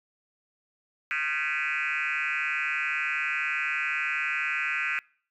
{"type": "tone with frequency modulation", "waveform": "sine", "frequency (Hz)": 1977, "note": "B6", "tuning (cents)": 1, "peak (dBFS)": -25, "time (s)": [1.11, 4.99], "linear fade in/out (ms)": 0, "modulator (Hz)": 148, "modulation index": 4.2, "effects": ["noise-tail reverb RT60 0.5 s tail -25 dB re dry", "tanh soft clip ceiling -21 dBFS"]}